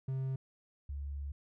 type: tone pair in turn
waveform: triangle / sine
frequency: 132.6 / 70.73 Hz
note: C3 / C#2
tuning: +23 / +35 cents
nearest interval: major seventh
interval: 1088 cents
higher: first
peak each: -31 / -37 dBFS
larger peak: first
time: 0.08-0.36 / 0.89-1.32 s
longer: second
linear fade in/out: 5 ms
effects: none